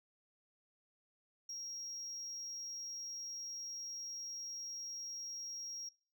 sine tone, 5610 Hz, F8, 7 cents sharp, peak -40 dBFS, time 1.49-5.89 s, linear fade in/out 5 ms, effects noise-tail reverb RT60 0.4 s tail -22 dB re dry + tanh soft clip ceiling -41 dBFS

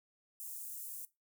white high-pass noise, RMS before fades -45 dBFS, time 0.4-1.05 s, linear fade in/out 0 ms, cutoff 7900 Hz, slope 24 dB/octave, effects noise-tail reverb RT60 0.2 s tail -18 dB re dry

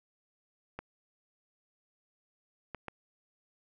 clicks, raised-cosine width 0.5 ms, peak -24 dBFS, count 3, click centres 0.79 / 2.747 / 2.883 s, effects none

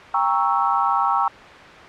sine chord, G diminished seventh, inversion none, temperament equal with one note detuned, 794.9 / 932.3 / 1108.7 / 1318.5 Hz, G5 / Bb5 / Db6 / Fb6, +24 / 0 / 0 / 0 cents, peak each -22 dBFS, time 0.14-1.28 s, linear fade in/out 2 ms, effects white hiss -39 dBFS RMS until 1.88 s + low-pass 2000 Hz 12 dB/octave

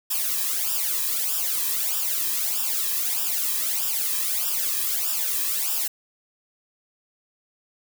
blue noise with flanger, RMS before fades -25 dBFS, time 0.1-5.88 s, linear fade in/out 10 ms, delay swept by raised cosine 0.47 to 1.42 ms, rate 1.6 Hz, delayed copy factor -0.85, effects none

